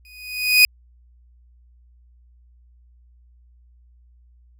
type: tone with exponential growth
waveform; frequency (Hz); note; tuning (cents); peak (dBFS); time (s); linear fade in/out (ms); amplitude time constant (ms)
30% pulse; 2489; D#7; 0; -5; 0.05-0.65; 1; 130
effects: added 60 Hz sine -50 dBFS peak until 4.59 s